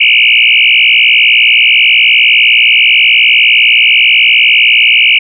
sine tone with frequency modulation, 2589 Hz, E7, 32 cents flat, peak -3 dBFS, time 0-5.19 s, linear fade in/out 10 ms, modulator 59.1 Hz, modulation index 6.2, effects none

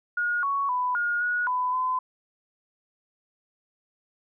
sine tone with pitch steps, 1437 / 1114 / 996 / 1428 / 1456 / 1001 / 1018 Hz, F6 / C#6 / B5 / F6 / F#6 / B5 / C6, +49 / +8 / +14 / +38 / -28 / +23 / -48 cents, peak -23 dBFS, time 0.17-1.99 s, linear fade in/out 5 ms, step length 260 ms, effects none

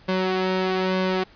sawtooth tone with flanger, 186.7 Hz, F#3, 16 cents sharp, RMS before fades -23 dBFS, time 0.08-1.24 s, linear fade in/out 10 ms, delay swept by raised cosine 1.9 to 3.2 ms, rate 1.1 Hz, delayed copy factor +0.6, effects pink hiss -52 dBFS RMS until 1.35 s + resampled to 11025 Hz

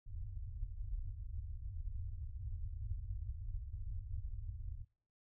pink low-pass noise, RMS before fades -43 dBFS, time 0.06-4.85 s, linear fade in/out 20 ms, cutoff 110 Hz, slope 96 dB/octave, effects noise-tail reverb RT60 0.5 s tail -26 dB re dry

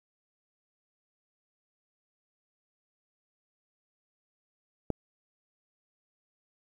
click, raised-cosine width 2 ms, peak -15 dBFS, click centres 4.903 s, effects 9-bit

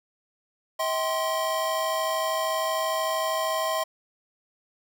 square tone cluster, 640 / 776 / 1049 Hz, D#5 / G5 / C6, +49 / -18 / +4 cents, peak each -28 / -35 / -29 dBFS, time 0.79-3.84 s, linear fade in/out 10 ms, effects none

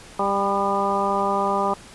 harmonic tone with a mistuned harmonic, 198.2 Hz, G3, 19 cents sharp, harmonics 1 / 2 / 3 / 4 / 5 / 6, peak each -29 / -27 / -27 / -25 / -25 / -26 dBFS, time 0.19-1.74 s, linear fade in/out 5 ms, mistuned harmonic 6, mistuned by +29 cents, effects pink hiss -44 dBFS RMS until 1.94 s + resampled to 24000 Hz

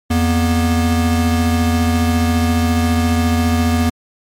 square tone pair together, 84.85 / 240 Hz, F2 / B3, -49 / -49 cents, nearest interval octave + tritone, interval 1800 cents, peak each -16 dBFS, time 0.1-3.9 s, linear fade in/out 10 ms, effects MP3 64 kbps

